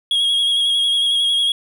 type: tone with vibrato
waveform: triangle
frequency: 3297 Hz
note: G#7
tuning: 13 cents flat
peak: -13 dBFS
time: 0.11-1.52 s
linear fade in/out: 2 ms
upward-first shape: square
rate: 11 Hz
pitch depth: 22 cents each way
effects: none